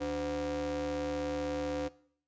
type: ring-modulated tone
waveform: square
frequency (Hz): 110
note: A2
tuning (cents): 0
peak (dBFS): -30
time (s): 0-1.89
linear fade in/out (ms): 20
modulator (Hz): 402
effects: noise-tail reverb RT60 0.6 s tail -20 dB re dry + resampled to 16000 Hz